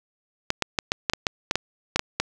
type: clicks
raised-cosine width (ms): 0.2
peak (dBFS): -4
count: 12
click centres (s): 0.504 / 0.623 / 0.788 / 0.919 / 1.098 / 1.135 / 1.268 / 1.511 / 1.556 / 1.96 / 1.994 / 2.2
effects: none